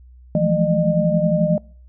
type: tone cluster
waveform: sine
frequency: 164.3 / 175.4 / 209.3 / 216.8 / 608 Hz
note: E3 / F3 / G#3 / A3 / D#5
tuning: -5 / +8 / +14 / -25 / -40 cents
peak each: -20 / -20 / -27 / -25 / -19 dBFS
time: 0.35-1.58 s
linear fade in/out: 2 ms
effects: noise-tail reverb RT60 0.5 s tail -25 dB re dry + added 62 Hz sine -42 dBFS peak until 1.88 s

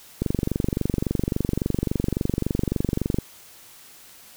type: click train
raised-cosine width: 3 ms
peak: -9 dBFS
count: 71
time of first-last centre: 0.22-3.186 s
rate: 23.6 Hz
effects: white hiss -48 dBFS RMS until 4.36 s

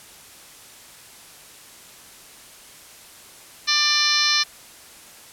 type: harmonic tone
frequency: 593 Hz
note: D5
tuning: 17 cents sharp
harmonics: 2 / 3 / 4 / 5 / 6 / 7 / 8 / 9 / 10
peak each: -28 / -26 / -26 / -30 / -26 / -22 / -30 / -23 / -28 dBFS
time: 3.67-4.44 s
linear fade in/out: 20 ms
effects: white hiss -45 dBFS RMS until 5.32 s + low-pass 12000 Hz 12 dB/octave

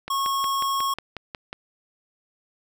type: click train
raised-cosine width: 0.3 ms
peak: -17 dBFS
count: 9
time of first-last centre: 0.08-1.529 s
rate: 5.52 Hz
type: tone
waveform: square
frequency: 1094 Hz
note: C#6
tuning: 23 cents flat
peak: -23 dBFS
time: 0.1-0.94 s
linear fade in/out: 5 ms
effects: none

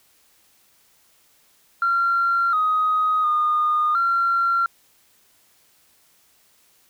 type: tone with pitch steps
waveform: sine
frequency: 1376 / 1254 / 1223 / 1372 Hz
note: F6 / D#6 / D#6 / F6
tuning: -26 / +13 / -30 / -31 cents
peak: -16 dBFS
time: 1.82-4.66 s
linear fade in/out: 2 ms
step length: 710 ms
effects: tanh soft clip ceiling -12 dBFS + white hiss -59 dBFS RMS until 6.89 s

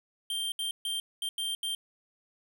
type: tone bursts at uneven times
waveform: square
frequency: 3165 Hz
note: G7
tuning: 16 cents sharp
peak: -31 dBFS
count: 6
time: 0.3-0.52 / 0.59-0.71 / 0.85-1 / 1.22-1.29 / 1.38-1.55 / 1.63-1.75 s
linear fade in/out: 2 ms
effects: none

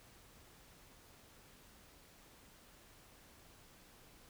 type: silence
effects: pink hiss -62 dBFS RMS until 4.29 s

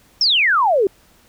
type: exponential sweep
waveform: sine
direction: down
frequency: 5600 to 364.9 Hz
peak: -12 dBFS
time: 0.21-0.87 s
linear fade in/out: 2 ms
effects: pink hiss -53 dBFS RMS until 1.28 s

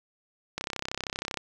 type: click train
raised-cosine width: 0.2 ms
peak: -14 dBFS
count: 27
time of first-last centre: 0.58-1.373 s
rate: 32.8 Hz
effects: none

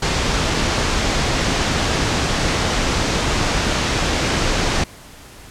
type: low-pass noise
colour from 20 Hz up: pink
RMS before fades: -19 dBFS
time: 0.02-4.84 s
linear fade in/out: 5 ms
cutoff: 7000 Hz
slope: 24 dB/octave
effects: pink hiss -41 dBFS RMS until 5.5 s + low-pass 12000 Hz 12 dB/octave

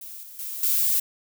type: noise with level steps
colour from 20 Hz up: violet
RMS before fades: -39 / -43 / -33 / -22 dBFS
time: 0.01-1 s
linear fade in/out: 5 ms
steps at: 0.23 / 0.39 / 0.63 s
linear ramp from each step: 2 ms
effects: none

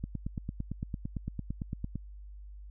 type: click train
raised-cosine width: 5 ms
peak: -22 dBFS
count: 18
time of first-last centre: 0.04-1.957 s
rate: 8.87 Hz
effects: added 50 Hz sine -44 dBFS peak until 2.7 s

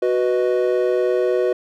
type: chord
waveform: triangle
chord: B major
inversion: second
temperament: equal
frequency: 370 / 493.9 / 622.3 Hz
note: F#4 / B4 / D#5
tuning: 0 / 0 / 0 cents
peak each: -17 / -18 / -22 dBFS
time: 0.02-1.53 s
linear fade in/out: 5 ms
effects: none

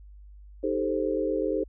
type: chord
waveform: sine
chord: A half-diminished seventh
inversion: second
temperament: equal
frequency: 311.1 / 392 / 440 / 523.3 Hz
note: Eb4 / G4 / A4 / C5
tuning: 0 / 0 / 0 / 0 cents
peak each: -30 dBFS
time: 0.63-1.64 s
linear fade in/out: 10 ms
effects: added 50 Hz sine -45 dBFS peak until 1.68 s

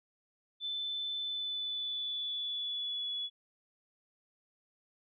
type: tone with pitch glide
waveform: sine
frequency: 3520 to 3402 Hz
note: A7 to G#7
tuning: 0 to +41 cents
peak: -34 dBFS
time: 0.6-3.3 s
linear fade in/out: 50 ms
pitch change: -59 cents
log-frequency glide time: 1.19-3.1 s
effects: none

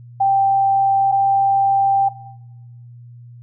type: tone pair in turn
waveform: sine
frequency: 784 / 786.7 Hz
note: G5 / G5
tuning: 0 / +6 cents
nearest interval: unison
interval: 6 cents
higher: second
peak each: -12 dBFS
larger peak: neither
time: 0.2-1.12 / 1.12-2.09 s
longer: second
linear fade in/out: 10 ms
effects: noise-tail reverb RT60 0.9 s tail -17 dB re dry + added 120 Hz sine -37 dBFS peak until 3.42 s

